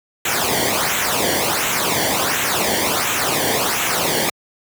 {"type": "noise with flanger", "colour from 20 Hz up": "pink", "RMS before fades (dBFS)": -19, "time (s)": [0.25, 4.3], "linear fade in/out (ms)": 5, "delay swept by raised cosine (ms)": [0.2, 0.79], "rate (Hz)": 1.4, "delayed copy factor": -0.7, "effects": ["high-pass 100 Hz 12 dB/octave"]}